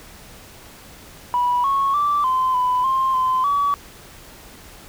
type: tone with pitch steps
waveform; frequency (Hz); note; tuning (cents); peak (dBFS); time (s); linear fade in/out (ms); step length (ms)
sine; 979 / 1100 / 1167 / 1032 / 1000 / 1056 / 1030 / 1139; B5 / C#6 / D6 / C6 / B5 / C6 / C6 / C#6; -15 / -14 / -11 / -24 / +21 / +16 / -28 / +47; -15; 1.34-3.74; 0; 300
effects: tanh soft clip ceiling -12 dBFS + pink hiss -43 dBFS RMS until 4.88 s